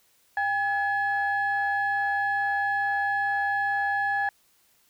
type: tone pair together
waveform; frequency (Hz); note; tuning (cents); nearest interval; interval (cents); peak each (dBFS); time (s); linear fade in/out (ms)
sine; 802.3 / 1700; G5 / G#6; +40 / +40; octave + minor second; 1300; -25; 0.37-4.29; 2
effects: tanh soft clip ceiling -17 dBFS + white hiss -64 dBFS RMS until 4.89 s